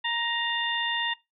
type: harmonic tone with a mistuned harmonic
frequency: 936 Hz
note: A#5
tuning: 7 cents sharp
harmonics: 1 / 2 / 3 / 4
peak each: -32 / -30 / -31 / -32 dBFS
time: 0.04-1.14 s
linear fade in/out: 10 ms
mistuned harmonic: 4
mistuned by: -78 cents
effects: noise-tail reverb RT60 0.2 s tail -20 dB re dry